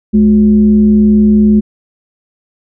sine tone with frequency modulation, 212.3 Hz, G#3, 38 cents sharp, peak -4 dBFS, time 0.13-1.61 s, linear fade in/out 20 ms, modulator 151 Hz, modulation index 0.4, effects none

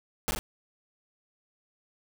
pink noise with echo, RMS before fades -28 dBFS, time 0.28-0.31 s, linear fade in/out 0 ms, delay 40 ms, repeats 2, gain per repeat -3 dB, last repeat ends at 0.39 s, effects none

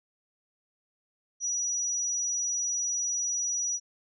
sine tone, 5840 Hz, F#8, 24 cents flat, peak -27 dBFS, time 1.4-3.8 s, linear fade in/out 50 ms, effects none

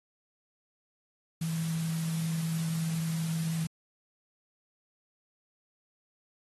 sine tone in noise, 162.9 Hz, E3, 20 cents flat, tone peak -29 dBFS, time 1.41-3.67 s, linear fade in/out 5 ms, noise white, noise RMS -43 dBFS, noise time 1.41-3.67 s, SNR +11 dB, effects AAC 32 kbps

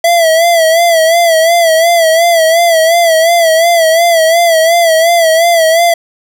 square tone with vibrato, 664 Hz, E5, 12 cents sharp, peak -6 dBFS, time 0.04-5.94 s, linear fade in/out 5 ms, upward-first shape sine, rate 2.8 Hz, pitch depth 71 cents each way, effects none

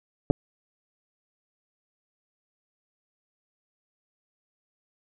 clicks, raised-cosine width 2 ms, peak -8 dBFS, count 2, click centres 0.302 / 0.309 s, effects none

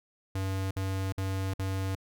square tone bursts, 95.8 Hz, G2, 39 cents flat, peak -30 dBFS, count 4, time 0.35-1.952 s, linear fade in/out 5 ms, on 360 ms, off 54 ms, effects none

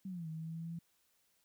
sine exponential two-way sweep, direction down then up, 196 to 158.2 to 168.8 Hz, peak -40 dBFS, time 0.05-0.79 s, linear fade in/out 5 ms, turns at 0.28 s, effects white hiss -75 dBFS RMS until 1.44 s

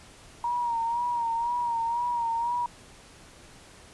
sine tone with vibrato, 942 Hz, A#5, 18 cents sharp, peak -25 dBFS, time 0.44-2.66 s, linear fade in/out 2 ms, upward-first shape sine, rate 2 Hz, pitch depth 50 cents each way, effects pink hiss -51 dBFS RMS until 3.93 s + resampled to 24000 Hz

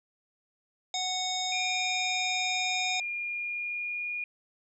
harmonic tone, 740 Hz, F#5, in tune, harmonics 1 / 3 / 5 / 7 / 9 / 10, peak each -34 / -40 / -32 / -39 / -39 / -42 dBFS, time 0.94-3 s, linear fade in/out 2 ms
sine tone with pitch glide, 2400 to 2435 Hz, D7 to D#7, +37 to -38 cents, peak -31 dBFS, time 1.52-4.24 s, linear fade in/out 2 ms, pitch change +25 cents, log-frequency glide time 2.53-4.11 s
effects none

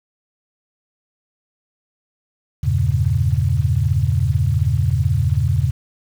sine chord, E diminished seventh, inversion none, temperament equal with one note detuned, 82.41 / 98 / 116.54 / 139.15 Hz, E2 / G2 / Bb2 / Db3, 0 / 0 / 0 / +7 cents, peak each -20 dBFS, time 2.63-5.71 s, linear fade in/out 10 ms, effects 7-bit

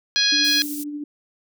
harmonic tone, 830.6 Hz, G#5, in tune, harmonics 2 / 3 / 4 / 5 / 6 / 7, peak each -25 / -27 / -23 / -19 / -25 / -29 dBFS, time 0.16-0.62 s, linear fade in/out 0 ms
sine tone with tremolo, 293.7 Hz, D4, in tune, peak -26 dBFS, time 0.32-1.04 s, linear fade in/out 5 ms, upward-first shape sine, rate 13 Hz, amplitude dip 35%
white high-pass noise, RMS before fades -33 dBFS, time 0.44-0.84 s, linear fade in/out 10 ms, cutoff 6800 Hz, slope 12 dB/octave
effects none

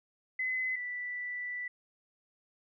sine tone pair in turn, 2029 / 1972.4 Hz, B6 / B6, +46 / -3 cents, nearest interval unison, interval 49 cents, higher first, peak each -30 / -35 dBFS, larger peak first, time 0.39-0.76 / 0.76-1.68 s, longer second, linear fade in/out 5 ms, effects none

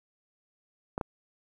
clicks, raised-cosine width 1 ms, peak -17 dBFS, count 2, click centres 0.979 / 1.012 s, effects 9-bit

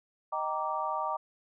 sine chord, Eb major seventh, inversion none, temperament just, 622.3 / 777.8 / 933.4 / 1166.7 Hz, Eb5 / G5 / Bb5 / D6, 0 / -14 / +2 / -12 cents, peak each -37 / -36 / -34 / -34 dBFS, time 0.32-1.17 s, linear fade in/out 10 ms, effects none

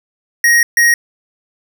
square tone bursts at uneven times, 1880 Hz, A#6, 14 cents sharp, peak -8 dBFS, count 2, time 0.44-0.63 / 0.77-0.94 s, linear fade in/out 2 ms, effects none

